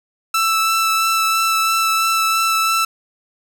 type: tone with vibrato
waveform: sawtooth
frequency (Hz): 1323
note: E6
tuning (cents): +6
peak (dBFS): -11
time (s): 0.34-2.85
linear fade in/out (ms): 5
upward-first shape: sine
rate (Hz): 3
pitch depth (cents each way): 10
effects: none